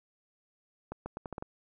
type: accelerating click train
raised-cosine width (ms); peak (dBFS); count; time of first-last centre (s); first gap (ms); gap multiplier
1; -24; 7; 0.92-1.425; 140; 0.79
effects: none